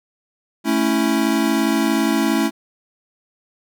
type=chord; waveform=square; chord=A major; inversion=none; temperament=equal; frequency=220 / 277.2 / 329.6 Hz; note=A3 / C#4 / E4; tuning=0 / 0 / 0 cents; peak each=-21 dBFS; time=0.64-2.51 s; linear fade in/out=50 ms; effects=none